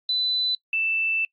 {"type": "tone pair in turn", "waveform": "sine", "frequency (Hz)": [4000, 2653], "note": ["B7", "E7"], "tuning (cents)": [21, 10], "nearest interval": "perfect fifth", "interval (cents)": 711, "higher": "first", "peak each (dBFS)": [-21, -21], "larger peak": "neither", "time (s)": [[0.09, 0.55], [0.73, 1.25]], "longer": "second", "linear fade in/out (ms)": 2, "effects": ["noise-tail reverb RT60 0.1 s tail -23 dB re dry", "AAC 64 kbps"]}